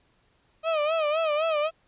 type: tone with vibrato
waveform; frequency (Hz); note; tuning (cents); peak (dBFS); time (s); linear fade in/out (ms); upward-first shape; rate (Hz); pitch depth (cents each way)
35% pulse; 622.3; D#5; 0; -21; 0.63-1.71; 50; sine; 3.9; 100
effects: pink hiss -66 dBFS RMS until 1.87 s + resampled to 8000 Hz